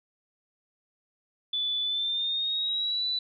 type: tone with pitch glide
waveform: sine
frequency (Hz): 3478 to 3972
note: A7 to B7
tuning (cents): -21 to +9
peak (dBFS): -26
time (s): 1.53-3.19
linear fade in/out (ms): 5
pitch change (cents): +230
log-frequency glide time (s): 1.83-3.06
effects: none